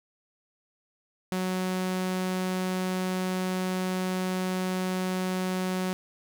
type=tone; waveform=sawtooth; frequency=185 Hz; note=F#3; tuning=in tune; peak=-23 dBFS; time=1.32-5.93 s; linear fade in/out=0 ms; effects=none